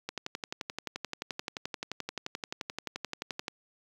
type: click train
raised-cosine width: 0.2 ms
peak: -17 dBFS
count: 40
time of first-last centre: 0.09-3.481 s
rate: 11.5 Hz
effects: high-pass 100 Hz 12 dB/octave + 8-bit